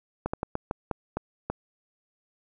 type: slowing click train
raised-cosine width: 1 ms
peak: -14 dBFS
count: 8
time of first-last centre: 0.26-1.5 s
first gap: 75 ms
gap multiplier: 1.28
effects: none